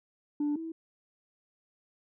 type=tone pair in turn; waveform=sine; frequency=293.7 / 325.7 Hz; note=D4 / E4; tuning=0 / -21 cents; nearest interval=major second; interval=179 cents; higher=second; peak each=-25 / -35 dBFS; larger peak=first; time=0.4-0.56 / 0.56-0.72 s; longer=neither; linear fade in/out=5 ms; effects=tanh soft clip ceiling -25 dBFS